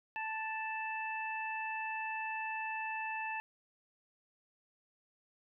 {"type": "harmonic tone", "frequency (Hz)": 880, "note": "A5", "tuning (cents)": 0, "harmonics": [1, 2, 3], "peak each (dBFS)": [-39, -42, -41], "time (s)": [0.16, 3.4], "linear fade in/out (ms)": 0, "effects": []}